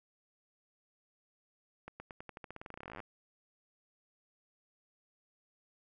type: accelerating click train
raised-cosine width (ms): 0.5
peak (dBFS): -30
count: 27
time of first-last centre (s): 1.88-3.002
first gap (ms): 120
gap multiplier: 0.9
effects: none